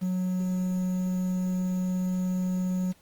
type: tone with quantisation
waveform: triangle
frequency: 183.5 Hz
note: F#3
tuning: 14 cents flat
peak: -23 dBFS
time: 0.01-2.93 s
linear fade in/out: 20 ms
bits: 8
effects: pink hiss -61 dBFS RMS until 3.01 s + Opus 24 kbps